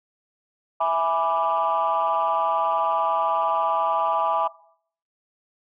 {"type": "chord", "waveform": "sine", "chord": "E dominant seventh", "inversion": "none", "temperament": "equal", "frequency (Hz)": [659.3, 830.6, 987.8, 1174.7], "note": ["E5", "G#5", "B5", "D6"], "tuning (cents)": [0, 0, 0, 0], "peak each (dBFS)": -24, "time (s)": [0.8, 4.48], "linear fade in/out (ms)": 10, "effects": ["noise-tail reverb RT60 0.6 s tail -20 dB re dry", "tanh soft clip ceiling -13 dBFS"]}